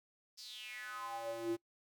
square tone with high-pass filter sweep, 115.2 Hz, A#2, 20 cents flat, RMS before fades -43 dBFS, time 0.37-1.57 s, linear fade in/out 20 ms, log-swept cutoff 5200 to 290 Hz, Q 6.4, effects noise-tail reverb RT60 0.1 s tail -23 dB re dry

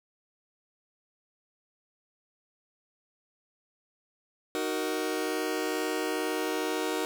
sawtooth chord, D# minor, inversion none, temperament just, 311.1 / 373.4 / 466.7 Hz, D#4 / F#4 / A#4, 0 / +16 / +2 cents, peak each -29 dBFS, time 4.55-7.05 s, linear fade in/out 0 ms, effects none

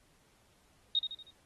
sine tone with echo, 3729 Hz, A#7, in tune, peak -25 dBFS, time 0.95-0.99 s, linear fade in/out 2 ms, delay 79 ms, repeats 4, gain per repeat -7 dB, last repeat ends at 1.306 s, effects pink hiss -68 dBFS RMS until 1.45 s + AAC 32 kbps

